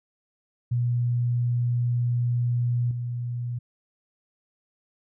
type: tone with level steps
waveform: sine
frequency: 121 Hz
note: B2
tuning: 35 cents flat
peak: -21 / -27 dBFS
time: 0.71-3.59 s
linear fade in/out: 10 ms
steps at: 2.91 s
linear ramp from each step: 2 ms
effects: none